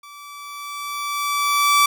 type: tone with level ramp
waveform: sawtooth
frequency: 1157 Hz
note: D6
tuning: 26 cents flat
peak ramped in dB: -36 to -8 dBFS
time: 0.03-1.86 s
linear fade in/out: 5 ms
effects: none